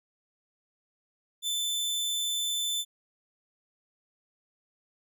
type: tone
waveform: sawtooth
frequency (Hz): 3527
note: A7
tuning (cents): +3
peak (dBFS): -25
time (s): 1.42-2.85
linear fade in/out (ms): 50
effects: none